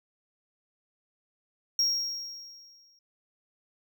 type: tone with exponential decay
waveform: triangle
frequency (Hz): 5588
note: F8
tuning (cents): 0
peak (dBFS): -20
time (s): 1.79-2.99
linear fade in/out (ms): 2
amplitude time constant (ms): 260
effects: none